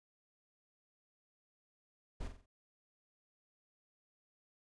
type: noise with echo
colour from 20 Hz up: brown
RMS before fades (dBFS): -41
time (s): 2.2-2.28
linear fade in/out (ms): 10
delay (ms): 45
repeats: 4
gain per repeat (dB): -7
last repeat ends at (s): 2.46
effects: resampled to 22050 Hz